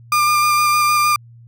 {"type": "tone with vibrato", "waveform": "35% pulse", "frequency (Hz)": 1200, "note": "D6", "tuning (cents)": 37, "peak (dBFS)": -11, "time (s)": [0.12, 1.16], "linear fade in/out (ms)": 2, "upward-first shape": "square", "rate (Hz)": 6.5, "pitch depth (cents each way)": 11, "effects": ["added 117 Hz sine -40 dBFS peak until 1.47 s"]}